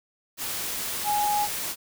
sine tone in noise, 830.6 Hz, G#5, in tune, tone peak -22 dBFS, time 1.04-1.48 s, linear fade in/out 50 ms, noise white, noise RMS -31 dBFS, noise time 0.37-1.76 s, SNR +6 dB, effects none

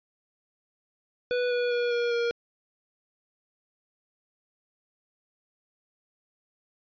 square tone with pitch steps, 492.6 / 487.2 / 481.9 / 476.6 / 471.4 Hz, B4 / B4 / B4 / A#4 / A#4, -5 / -24 / -43 / +38 / +19 cents, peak -25 dBFS, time 1.31-2.31 s, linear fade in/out 0 ms, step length 200 ms, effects resampled to 11025 Hz

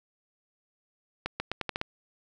accelerating click train, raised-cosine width 0.3 ms, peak -14 dBFS, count 7, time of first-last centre 1.26-1.814 s, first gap 140 ms, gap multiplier 0.83, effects none

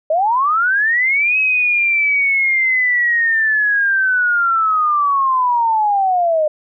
sine linear two-way sweep, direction up then down, 600 to 2563 to 600 Hz, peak -12 dBFS, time 0.1-6.48 s, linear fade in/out 5 ms, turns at 1.38 s, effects none

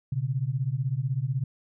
sine beating tone pair, 123.47 / 139.47 Hz, B2 / C#3, 0 / +11 cents, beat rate 16 Hz, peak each -28 dBFS, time 0.12-1.44 s, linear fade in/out 5 ms, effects none

